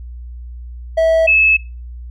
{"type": "tone pair in turn", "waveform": ["triangle", "sine"], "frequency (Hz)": [650, 2600], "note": ["E5", "E7"], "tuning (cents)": [-24, -24], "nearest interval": "2 octaves", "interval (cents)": 2400, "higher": "second", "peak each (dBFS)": -8, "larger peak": "neither", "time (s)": [[0.97, 1.27], [1.27, 1.57]], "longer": "neither", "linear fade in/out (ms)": 10, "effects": ["noise-tail reverb RT60 0.3 s tail -21 dB re dry", "added 60 Hz sine -28 dBFS peak until 2.1 s"]}